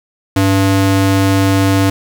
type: ring-modulated tone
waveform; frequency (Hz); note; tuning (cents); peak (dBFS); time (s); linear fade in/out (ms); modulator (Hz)
square; 194.3; G3; -15; -7; 0.36-1.9; 5; 93.3
effects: 8-bit